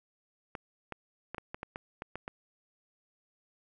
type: clicks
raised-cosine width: 0.5 ms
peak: -23 dBFS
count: 10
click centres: 0.552 / 0.923 / 1.346 / 1.382 / 1.545 / 1.631 / 1.759 / 2.021 / 2.156 / 2.279 s
effects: none